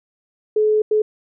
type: tone bursts at uneven times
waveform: sine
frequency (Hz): 428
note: A4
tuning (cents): -48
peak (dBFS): -13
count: 2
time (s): 0.56-0.82 / 0.91-1.02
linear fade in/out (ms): 5
effects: none